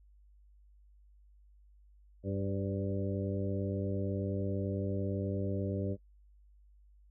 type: harmonic tone with a mistuned harmonic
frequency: 98 Hz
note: G2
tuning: in tune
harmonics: 1 / 2 / 3 / 4 / 5 / 6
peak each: -35 / -38 / -40 / -41 / -42 / -43 dBFS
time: 2.23-5.97 s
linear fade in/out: 50 ms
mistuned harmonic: 5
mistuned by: +33 cents
effects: noise-tail reverb RT60 0.1 s tail -21 dB re dry + added 50 Hz sine -58 dBFS peak until 7.1 s